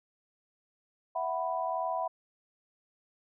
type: chord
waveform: sine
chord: E suspended second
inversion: none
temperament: just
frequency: 659.3 / 741.7 / 988.9 Hz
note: E5 / F#5 / B5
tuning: 0 / +4 / +2 cents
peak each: -34 dBFS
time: 1.15-2.08 s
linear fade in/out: 10 ms
effects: none